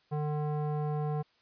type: tone with low-pass filter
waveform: square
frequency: 150 Hz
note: D3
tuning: 37 cents sharp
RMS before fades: -32 dBFS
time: 0.11-1.23 s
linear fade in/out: 20 ms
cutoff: 840 Hz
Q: 1.7
effects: white hiss -68 dBFS RMS until 1.41 s + resampled to 11025 Hz